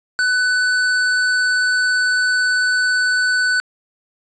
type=tone; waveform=square; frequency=1497 Hz; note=F#6; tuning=20 cents sharp; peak=-15 dBFS; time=0.19-3.6 s; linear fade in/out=0 ms; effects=resampled to 16000 Hz + 8-bit